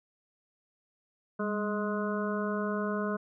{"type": "harmonic tone with a mistuned harmonic", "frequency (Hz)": 210, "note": "G#3", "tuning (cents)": 19, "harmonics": [1, 2, 3, 5, 6, 7], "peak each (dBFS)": [-32, -35, -37, -39, -40, -40], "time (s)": [1.39, 3.17], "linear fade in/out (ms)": 10, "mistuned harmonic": 1, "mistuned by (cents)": -56, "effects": []}